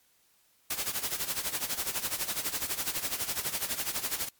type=noise with tremolo; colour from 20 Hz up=white; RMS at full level=-30 dBFS; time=0.7-4.29 s; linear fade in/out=5 ms; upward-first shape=sine; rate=12 Hz; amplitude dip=75%; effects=white hiss -67 dBFS RMS until 4.39 s + MP3 96 kbps